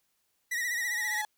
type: tone with vibrato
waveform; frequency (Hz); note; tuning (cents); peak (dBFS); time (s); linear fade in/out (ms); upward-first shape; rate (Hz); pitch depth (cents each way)
45% pulse; 1921; B6; -48; -29; 0.51-1.22; 10; triangle; 15; 79
type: tone with exponential growth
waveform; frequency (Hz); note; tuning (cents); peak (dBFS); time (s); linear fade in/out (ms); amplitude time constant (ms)
35% pulse; 850; G#5; +40; -30; 0.6-1.25; 1; 140
effects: white hiss -75 dBFS RMS until 1.37 s